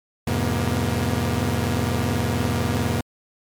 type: tone cluster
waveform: sawtooth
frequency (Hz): 85 / 104.7 / 129 / 237.7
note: F2 / G#2 / C3 / A#3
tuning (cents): -46 / +15 / -24 / +34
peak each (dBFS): -22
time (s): 0.27-3.01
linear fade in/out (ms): 5
effects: MP3 96 kbps